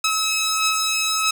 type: beating tone pair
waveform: 10% pulse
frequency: 1289 / 1290.6 Hz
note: E6 / E6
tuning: -39 / -37 cents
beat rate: 1.6 Hz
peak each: -12 / -17 dBFS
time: 0.04-1.31 s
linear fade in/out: 5 ms
effects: none